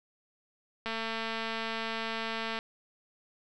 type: click train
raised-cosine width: 0.3 ms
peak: -19 dBFS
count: 390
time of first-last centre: 0.86-2.589 s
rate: 225 Hz
effects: none